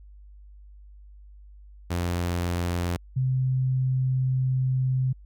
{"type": "tone pair in turn", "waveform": ["sawtooth", "sine"], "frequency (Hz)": [87.31, 129.8], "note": ["F2", "C3"], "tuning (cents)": [0, -13], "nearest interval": "perfect fifth", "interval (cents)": 687, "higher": "second", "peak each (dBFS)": -21, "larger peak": "neither", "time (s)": [[1.9, 2.97], [3.16, 5.13]], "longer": "second", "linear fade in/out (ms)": 10, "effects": ["added 50 Hz sine -45 dBFS peak until 5.25 s"]}